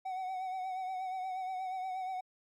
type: tone with vibrato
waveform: triangle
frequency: 749 Hz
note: F#5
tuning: 21 cents sharp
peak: -33 dBFS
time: 0.05-2.21 s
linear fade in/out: 10 ms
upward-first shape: triangle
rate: 8.4 Hz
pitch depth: 45 cents each way
effects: MP3 96 kbps